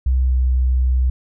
sine tone with pitch glide, 64.3 to 63.45 Hz, C2 to B1, -30 to +47 cents, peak -13 dBFS, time 0.06-1.1 s, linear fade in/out 5 ms, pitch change -23 cents, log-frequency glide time 0.23-0.33 s, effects none

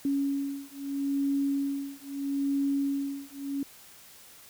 sine beating tone pair, 278.1 / 278.87 Hz, C#4 / C#4, +6 / +11 cents, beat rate 0.77 Hz, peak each -30 dBFS, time 0.05-3.63 s, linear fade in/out 2 ms, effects white hiss -52 dBFS RMS until 4.49 s

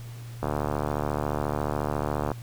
click train, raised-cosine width 1 ms, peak -13 dBFS, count 141, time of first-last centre 0.43-2.317 s, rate 74.2 Hz, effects added 118 Hz sine -37 dBFS peak until 2.42 s + pink hiss -50 dBFS RMS until 2.42 s

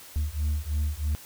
sine beating tone pair, 73.42 / 76.52 Hz, D2 / D#2, 0 / -28 cents, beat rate 3.1 Hz, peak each -26 dBFS, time 0.16-1.15 s, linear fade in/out 0 ms, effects tanh soft clip ceiling -22 dBFS + white hiss -47 dBFS RMS until 1.25 s

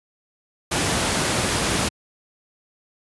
pink noise, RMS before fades -21 dBFS, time 0.71-1.89 s, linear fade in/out 10 ms, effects high-pass 80 Hz 12 dB/octave + resampled to 24000 Hz

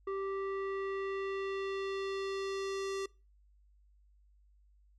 square tone with low-pass filter sweep, 390 Hz, G4, 9 cents flat, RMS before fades -37 dBFS, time 0.07-3.06 s, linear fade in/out 5 ms, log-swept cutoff 1300 to 7000 Hz, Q 1.3, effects noise-tail reverb RT60 0.3 s tail -23 dB re dry + added 50 Hz sine -62 dBFS peak until 4.98 s

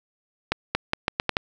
accelerating click train, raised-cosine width 0.3 ms, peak -5 dBFS, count 7, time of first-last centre 0.52-1.369 s, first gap 230 ms, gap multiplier 0.8, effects none

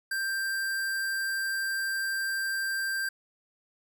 square tone, 1578 Hz, G6, 11 cents sharp, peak -29 dBFS, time 0.11-3.09 s, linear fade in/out 5 ms, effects none

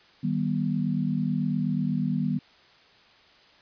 sine chord, Eb augmented, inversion none, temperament just, 155.56 / 194.45 / 243.1 Hz, Eb3 / G3 / B3, 0 / -14 / -27 cents, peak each -28 dBFS, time 0.23-2.39 s, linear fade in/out 10 ms, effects white hiss -56 dBFS RMS until 3.61 s + resampled to 11025 Hz

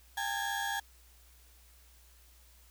35% pulse tone cluster, 802 / 897 / 1667 Hz, G5 / A5 / G#6, +39 / +33 / +6 cents, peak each -35 / -38 / -34 dBFS, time 0.17-0.8 s, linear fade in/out 5 ms, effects added 60 Hz sine -59 dBFS peak until 2.7 s + white hiss -63 dBFS RMS until 2.7 s

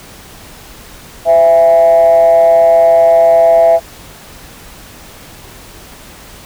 sine tone with frequency modulation, 665 Hz, E5, 15 cents sharp, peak -3 dBFS, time 1.25-3.8 s, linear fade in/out 50 ms, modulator 154 Hz, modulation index 0.48, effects tanh soft clip ceiling 0 dBFS + pink hiss -35 dBFS RMS until 6.45 s

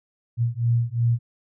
sine beating tone pair, 116.54 / 119.34 Hz, A#2 / A#2, 0 / +41 cents, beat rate 2.8 Hz, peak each -22 dBFS, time 0.37-1.19 s, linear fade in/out 50 ms, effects none

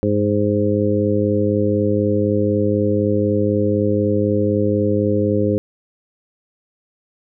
harmonic tone with a mistuned harmonic, 104 Hz, G#2, 3 cents sharp, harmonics 1 / 2 / 3 / 4 / 5, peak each -21 / -21 / -21 / -21 / -21 dBFS, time 0.03-5.58 s, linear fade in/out 0 ms, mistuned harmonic 1, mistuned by -44 cents, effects none

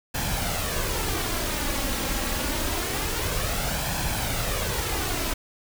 pink noise with flanger, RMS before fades -27 dBFS, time 0.14-5.34 s, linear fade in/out 10 ms, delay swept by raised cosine 1.2 to 3.7 ms, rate 0.26 Hz, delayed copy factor +0.5, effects none

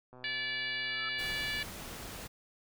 click train, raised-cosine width 1 ms, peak -39 dBFS, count 171, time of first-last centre 0.13-1.479 s, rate 126 Hz
harmonic tone, 578 Hz, D5, 28 cents flat, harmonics 3 / 4 / 5 / 6 / 7 / 8, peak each -37 / -39 / -41 / -43 / -44 / -45 dBFS, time 0.24-1.63 s, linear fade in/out 2 ms
sine tone with exponential growth, 1321 Hz, E6, 3 cents sharp, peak -38 dBFS, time 0.72-1.09 s, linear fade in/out 5 ms, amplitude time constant 80 ms
pink noise, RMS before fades -44 dBFS, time 1.18-2.28 s, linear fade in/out 20 ms
effects none

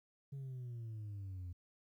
sine exponential sweep, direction down, 140.4 to 87.1 Hz, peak -40 dBFS, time 0.32-1.53 s, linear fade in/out 10 ms, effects tanh soft clip ceiling -42 dBFS + 13-bit

